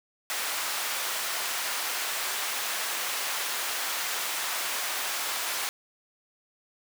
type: high-pass noise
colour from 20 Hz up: pink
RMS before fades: -31 dBFS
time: 0.3-5.69 s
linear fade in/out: 0 ms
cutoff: 970 Hz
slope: 12 dB/octave
effects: none